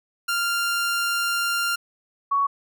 sawtooth / sine tone pair in turn, 1393 / 1118.2 Hz, F6 / C#6, -5 / +15 cents, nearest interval major third, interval 380 cents, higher first, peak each -18 dBFS, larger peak neither, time 0.28-1.76 / 2.31-2.47 s, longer first, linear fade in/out 10 ms, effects none

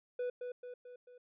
triangle tone with echo, 493.7 Hz, B4, 1 cent flat, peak -32 dBFS, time 0.19-0.3 s, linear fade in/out 5 ms, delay 220 ms, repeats 4, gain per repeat -5 dB, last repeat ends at 1.18 s, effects resampled to 8000 Hz

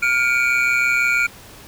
triangle tone cluster, 1413 / 2274 / 2400 Hz, F6 / C#7 / D7, +20 / +44 / +37 cents, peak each -18 dBFS, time 0.02-1.27 s, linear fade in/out 10 ms, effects pink hiss -42 dBFS RMS until 1.67 s

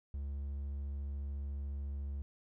triangle tone with vibrato, 70.2 Hz, C#2, 22 cents sharp, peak -35 dBFS, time 0.14-2.22 s, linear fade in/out 0 ms, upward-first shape triangle, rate 14 Hz, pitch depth 10 cents each way, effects none

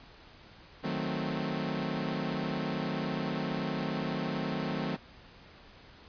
sawtooth chord, D# diminished seventh, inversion none, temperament equal, 155.56 / 185 / 220 / 261.6 Hz, D#3 / F#3 / A3 / C4, 0 / 0 / 0 / 0 cents, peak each -33 dBFS, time 0.83-4.97 s, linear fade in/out 20 ms, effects pink hiss -54 dBFS RMS until 6.08 s + resampled to 11025 Hz

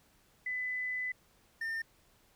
sine / triangle tone pair in turn, 2004 / 1808.7 Hz, B6 / A6, +25 / +47 cents, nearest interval major second, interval 178 cents, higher first, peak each -33 / -32 dBFS, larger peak second, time 0.46-1.12 / 1.61-1.82 s, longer first, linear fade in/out 5 ms, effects pink hiss -67 dBFS RMS until 2.35 s

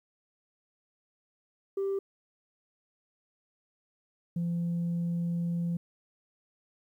sine tone pair in turn, 392 / 171.12 Hz, G4 / F3, 0 / -35 cents, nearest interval octave + major second, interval 1435 cents, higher first, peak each -26 dBFS, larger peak neither, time 1.77-1.99 / 4.36-5.77 s, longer second, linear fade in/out 5 ms, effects tanh soft clip ceiling -26 dBFS + 11-bit

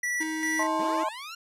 square tone with tremolo, 1954 Hz, B6, 19 cents flat, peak -27 dBFS, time 0.03-0.67 s, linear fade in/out 5 ms, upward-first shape square, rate 2.5 Hz, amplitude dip 60%
square tone with pitch glide, 315.2 to 322.4 Hz, D#4 to E4, +23 to -38 cents, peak -31 dBFS, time 0.2-1.04 s, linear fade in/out 10 ms, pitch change +39 cents, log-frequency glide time 0.61-0.89 s
sine chord, A diminished, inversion second, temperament just, 633.6 / 880 / 1056 Hz, Eb5 / A5 / C6, +31 / 0 / +16 cents, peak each -31 / -30 / -29 dBFS, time 0.59-1.09 s, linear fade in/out 5 ms
15% pulse linear sweep, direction up, 162.1 to 1414 Hz, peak -31 dBFS, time 0.79-1.35 s, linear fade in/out 5 ms
effects low-pass 11000 Hz 12 dB/octave

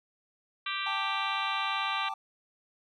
harmonic tone, 392 Hz, G4, in tune, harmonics 3 / 4 / 5 / 6 / 7 / 8 / 9 / 10, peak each -36 / -40 / -42 / -38 / -39 / -41 / -42 / -40 dBFS, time 0.66-2.09 s, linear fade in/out 5 ms
triangle chord, G suspended second, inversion none, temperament just, 784 / 882 / 1176 Hz, G5 / A5 / D6, 0 / +4 / +2 cents, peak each -36 dBFS, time 0.86-2.14 s, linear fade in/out 5 ms
effects none

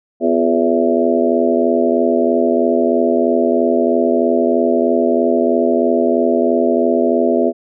harmonic tone with a mistuned harmonic, 83.1 Hz, E2, 15 cents sharp, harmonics 3 / 4 / 5 / 6 / 7 / 8, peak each -17 / -18 / -18 / -23 / -20 / -18 dBFS, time 0.2-7.53 s, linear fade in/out 50 ms, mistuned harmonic 4, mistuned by +60 cents, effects none

